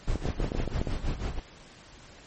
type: noise with tremolo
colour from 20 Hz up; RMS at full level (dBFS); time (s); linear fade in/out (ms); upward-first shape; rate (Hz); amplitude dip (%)
brown; -27; 0.07-1.4; 10; sine; 6.1; 80
type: clicks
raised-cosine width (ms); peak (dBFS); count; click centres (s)
2; -17; 11; 0.157 / 0.255 / 0.288 / 0.402 / 0.444 / 0.519 / 0.55 / 0.601 / 0.677 / 0.815 / 0.872
effects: pink hiss -51 dBFS RMS until 2.26 s + MP3 32 kbps